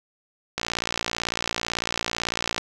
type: click train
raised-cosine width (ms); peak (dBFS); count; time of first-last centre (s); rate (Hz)
0.2; -7; 117; 0.58-2.58; 58
effects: none